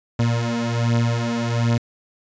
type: beating tone pair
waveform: 30% pulse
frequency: 116.54 / 117.84 Hz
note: A#2 / A#2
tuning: 0 / +19 cents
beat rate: 1.3 Hz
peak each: -20 / -18 dBFS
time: 0.19-1.78 s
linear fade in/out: 5 ms
effects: resampled to 16000 Hz

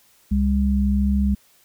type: tone pair together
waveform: sine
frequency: 67.9 / 201.9 Hz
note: C#2 / G#3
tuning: -35 / -49 cents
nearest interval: octave + perfect fifth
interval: 1886 cents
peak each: -19 dBFS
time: 0.31-1.35 s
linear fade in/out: 10 ms
effects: white hiss -57 dBFS RMS until 1.64 s

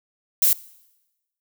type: noise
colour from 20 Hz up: violet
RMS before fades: -17 dBFS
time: 0.42-0.53 s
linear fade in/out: 2 ms
effects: noise-tail reverb RT60 1.0 s tail -21 dB re dry

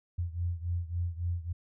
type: beating tone pair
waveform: sine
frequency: 85.6 / 89.2 Hz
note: F2 / F2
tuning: -34 / +37 cents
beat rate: 3.6 Hz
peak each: -32 / -35 dBFS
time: 0.18-1.53 s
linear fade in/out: 10 ms
effects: none

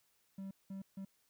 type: tone bursts at uneven times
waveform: triangle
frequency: 193.8 Hz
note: G3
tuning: 20 cents flat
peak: -40 dBFS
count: 3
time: 0.38-0.51 / 0.7-0.82 / 0.97-1.05 s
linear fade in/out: 5 ms
effects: white hiss -75 dBFS RMS until 1.29 s

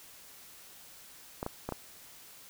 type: clicks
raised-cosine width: 1 ms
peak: -20 dBFS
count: 4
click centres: 1.429 / 1.464 / 1.69 / 1.723 s
effects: white hiss -53 dBFS RMS until 2.49 s

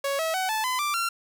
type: tone with pitch steps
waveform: sawtooth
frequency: 556 / 646.1 / 750.8 / 872.5 / 1013.8 / 1178.1 / 1369 Hz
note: C#5 / E5 / F#5 / A5 / B5 / D6 / F6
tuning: +5 / -35 / +25 / -15 / +45 / +5 / -35 cents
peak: -21 dBFS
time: 0.04-1.09 s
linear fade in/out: 5 ms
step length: 150 ms
effects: none

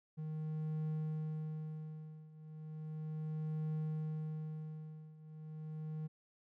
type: tone with tremolo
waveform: triangle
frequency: 155.56 Hz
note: D#3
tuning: in tune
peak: -33 dBFS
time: 0.17-6.08 s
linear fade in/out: 20 ms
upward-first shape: triangle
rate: 0.35 Hz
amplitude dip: 90%
effects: none

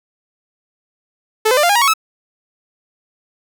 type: tone with pitch steps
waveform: sawtooth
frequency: 436 / 509.6 / 595.6 / 696.1 / 813.6 / 950.9 / 1111.4 / 1299 Hz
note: A4 / C5 / D5 / F5 / G#5 / A#5 / C#6 / E6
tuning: -16 / -46 / +24 / -6 / -36 / +34 / +4 / -26 cents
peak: -7 dBFS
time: 1.45-1.938 s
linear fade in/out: 10 ms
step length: 61 ms
effects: none

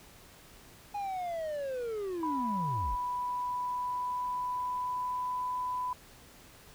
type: linear sweep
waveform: triangle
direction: down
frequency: 830.6 to 36.02 Hz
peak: -31 dBFS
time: 0.94-2.96 s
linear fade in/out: 10 ms
type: tone with pitch glide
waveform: sine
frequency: 987.8 to 998.7 Hz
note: B5 to B5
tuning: 0 to +19 cents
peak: -31 dBFS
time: 2.23-5.93 s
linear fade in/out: 2 ms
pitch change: +19 cents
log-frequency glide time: 3.27-5.46 s
effects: pink hiss -55 dBFS RMS until 6.74 s

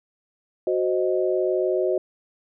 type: chord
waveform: sine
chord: C diminished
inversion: second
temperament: equal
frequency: 370 / 523.3 / 622.3 Hz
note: Gb4 / C5 / Eb5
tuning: 0 / 0 / 0 cents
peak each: -22 / -26 / -25 dBFS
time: 0.67-1.98 s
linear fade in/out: 2 ms
effects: none

